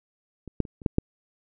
clicks, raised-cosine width 3 ms, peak -26 / -8 / -29 / -30 / -8 / -7 dBFS, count 6, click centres 0.477 / 0.603 / 0.652 / 0.818 / 0.862 / 0.984 s, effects none

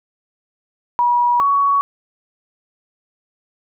sine tone pair in turn, 965 / 1121.4 Hz, B5 / C#6, -40 / +20 cents, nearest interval minor third, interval 260 cents, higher second, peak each -12 dBFS, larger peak neither, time 0.99-1.4 / 1.4-1.81 s, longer neither, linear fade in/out 0 ms, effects none

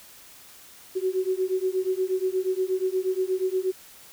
sine beating tone pair, 370 / 378.4 Hz, F#4 / F#4, 0 / +39 cents, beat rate 8.4 Hz, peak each -26 dBFS, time 0.95-3.72 s, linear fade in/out 20 ms, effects white hiss -49 dBFS RMS until 4.12 s

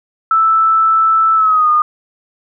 sine tone with pitch glide, 1318.5 to 1223.1 Hz, E6 to D#6, 0 to -30 cents, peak -8 dBFS, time 0.31-1.82 s, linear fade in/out 2 ms, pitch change -130 cents, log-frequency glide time 1.35-1.7 s, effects none

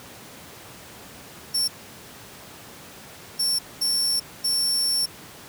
sawtooth tone bursts at uneven times, 5440 Hz, F8, 46 cents flat, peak -18 dBFS, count 4, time 1.54-1.68 / 3.39-3.59 / 3.81-4.2 / 4.44-5.06 s, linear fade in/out 10 ms, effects pink hiss -43 dBFS RMS until 5.48 s + high-pass 100 Hz 12 dB/octave

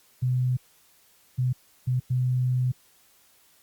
sine tone bursts at uneven times, 126.5 Hz, B2, 42 cents sharp, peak -21 dBFS, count 4, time 0.22-0.57 / 1.38-1.53 / 1.87-2 / 2.1-2.72 s, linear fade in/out 10 ms, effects white hiss -60 dBFS RMS until 3.62 s + Opus 48 kbps

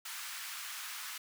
pink high-pass noise, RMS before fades -43 dBFS, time 0.05-1.18 s, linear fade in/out 5 ms, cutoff 1200 Hz, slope 24 dB/octave, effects none

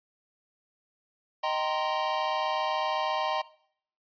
square chord, C minor seventh, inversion first, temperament equal with one note detuned, 622.3 / 775.4 / 932.3 / 1046.5 Hz, Eb5 / G5 / Bb5 / C6, 0 / -19 / 0 / 0 cents, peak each -33 dBFS, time 1.43-3.42 s, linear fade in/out 10 ms, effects noise-tail reverb RT60 0.6 s tail -19 dB re dry + resampled to 11025 Hz

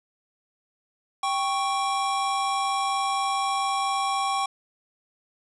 square tone pair together, 785.6 / 1108.7 Hz, G5 / C#6, +4 / 0 cents, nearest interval tritone, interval 596 cents, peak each -27 dBFS, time 1.23-4.46 s, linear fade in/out 5 ms, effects resampled to 24000 Hz + 8-bit

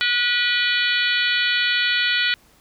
harmonic tone with a mistuned harmonic, 486.1 Hz, B4, 28 cents flat, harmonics 3 / 4 / 5 / 6 / 7 / 8 / 9, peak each -23 / -24 / -25 / -26 / -26 / -27 / -28 dBFS, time 0.01-2.34 s, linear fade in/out 0 ms, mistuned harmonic 6, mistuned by +61 cents, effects pink hiss -55 dBFS RMS until 2.6 s

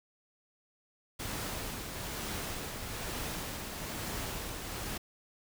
pink noise with tremolo, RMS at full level -37 dBFS, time 1.19-4.98 s, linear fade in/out 10 ms, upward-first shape triangle, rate 1.1 Hz, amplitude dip 40%, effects none

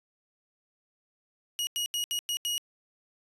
sawtooth tone bursts at uneven times, 2893 Hz, F#7, 40 cents flat, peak -25 dBFS, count 6, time 1.59-1.67 / 1.76-1.86 / 1.94-2.04 / 2.11-2.19 / 2.29-2.37 / 2.45-2.58 s, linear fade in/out 0 ms, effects resampled to 32000 Hz

